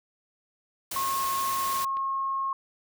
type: noise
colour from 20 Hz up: white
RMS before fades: -34 dBFS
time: 0.91-1.85 s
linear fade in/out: 5 ms
type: tone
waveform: sine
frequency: 1082 Hz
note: C#6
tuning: 42 cents flat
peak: -26 dBFS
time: 0.96-2.53 s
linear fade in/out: 2 ms
type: click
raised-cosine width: 0.3 ms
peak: -29 dBFS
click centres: 1.97 s
effects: none